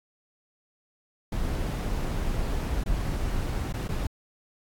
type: noise with dropouts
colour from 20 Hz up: brown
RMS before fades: -28 dBFS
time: 1.32-4.07 s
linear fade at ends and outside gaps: 5 ms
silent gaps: 2.836-2.86 / 3.726-3.738 / 3.877-3.888 s
effects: AAC 64 kbps